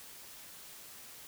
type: silence
effects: white hiss -51 dBFS RMS until 1.27 s